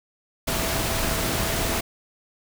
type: tone in noise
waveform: sine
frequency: 659.3 Hz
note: E5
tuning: in tune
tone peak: -34 dBFS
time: 0.47-1.81 s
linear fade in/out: 10 ms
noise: pink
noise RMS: -25 dBFS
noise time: 0.47-1.81 s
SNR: -12 dB
effects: none